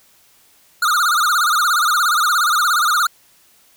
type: tone with vibrato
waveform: square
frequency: 1318.5 Hz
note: E6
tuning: in tune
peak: -14 dBFS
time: 0.82-3.07 s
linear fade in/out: 5 ms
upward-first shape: sine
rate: 17 Hz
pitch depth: 180 cents each way
effects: white hiss -53 dBFS RMS until 3.76 s